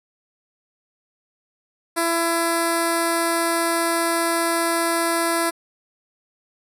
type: tone with notch filter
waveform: 5% pulse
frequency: 335 Hz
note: E4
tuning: 28 cents sharp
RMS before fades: -21 dBFS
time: 1.96-5.51 s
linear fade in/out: 20 ms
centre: 3000 Hz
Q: 0.57
effects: resampled to 32000 Hz